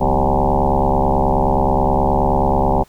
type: tone with frequency modulation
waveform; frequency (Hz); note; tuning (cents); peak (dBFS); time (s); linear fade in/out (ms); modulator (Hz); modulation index
sine; 392; G4; 0; -12; 0-2.84; 20; 69.4; 7.4
effects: pink hiss -51 dBFS RMS until 2.88 s